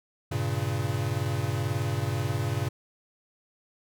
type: chord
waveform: square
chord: G diminished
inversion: none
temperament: equal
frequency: 98 / 116.54 / 138.59 Hz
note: G2 / Bb2 / Db3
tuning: 0 / 0 / 0 cents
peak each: -32 / -31 / -32 dBFS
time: 0.31-2.69 s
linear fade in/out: 10 ms
effects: none